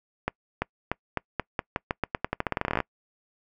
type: accelerating click train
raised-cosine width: 0.5 ms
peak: -10 dBFS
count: 25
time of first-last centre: 0.28-2.803 s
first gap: 340 ms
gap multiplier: 0.87
effects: noise-tail reverb RT60 0.1 s tail -26 dB re dry